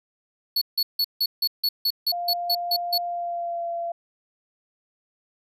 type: tone bursts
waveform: square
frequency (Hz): 4409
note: C#8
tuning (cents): -10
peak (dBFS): -20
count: 12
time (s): 0.56-2.98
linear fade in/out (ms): 5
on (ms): 55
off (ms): 160
type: tone with pitch glide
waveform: sine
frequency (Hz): 698.5 to 682.9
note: F5 to F5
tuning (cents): 0 to -39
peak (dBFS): -26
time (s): 2.12-3.92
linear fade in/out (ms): 5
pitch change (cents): -39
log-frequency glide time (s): 3.05-3.66
effects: none